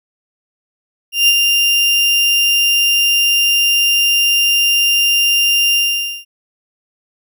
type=tone with ADSR envelope; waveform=35% pulse; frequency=2794 Hz; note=F7; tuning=in tune; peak=-5 dBFS; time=1.12-6.25 s; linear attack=160 ms; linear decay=45 ms; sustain=-4 dB; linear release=500 ms; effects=none